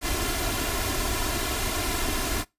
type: noise with comb filter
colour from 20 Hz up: pink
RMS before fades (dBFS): -27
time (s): 0.01-2.45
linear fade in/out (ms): 50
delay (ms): 2.9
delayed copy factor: +0.7
effects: noise-tail reverb RT60 0.2 s tail -22 dB re dry + resampled to 32000 Hz